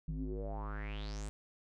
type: tone with low-pass filter sweep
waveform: square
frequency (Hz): 51.91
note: G#1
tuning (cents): 0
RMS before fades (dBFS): -40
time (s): 0.08-1.29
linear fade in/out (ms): 0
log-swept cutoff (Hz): 170 to 8800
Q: 6.5
effects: none